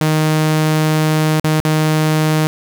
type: tone with dropouts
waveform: sawtooth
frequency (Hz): 155.56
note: D#3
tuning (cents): 0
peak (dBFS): -8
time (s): 0.01-2.47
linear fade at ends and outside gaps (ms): 0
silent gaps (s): 1.398-1.443 / 1.601-1.651
effects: none